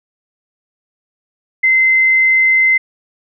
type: tone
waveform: sine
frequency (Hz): 2066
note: C7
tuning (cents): -22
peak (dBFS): -8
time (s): 1.63-2.78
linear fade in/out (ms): 10
effects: none